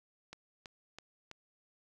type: click train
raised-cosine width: 0.2 ms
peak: -29 dBFS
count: 4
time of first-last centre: 0.33-1.314 s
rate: 3.05 Hz
effects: none